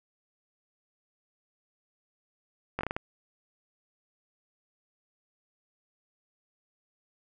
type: slowing click train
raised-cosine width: 0.5 ms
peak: -16 dBFS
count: 6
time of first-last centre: 2.79-2.965 s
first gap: 19 ms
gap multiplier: 1.31
effects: none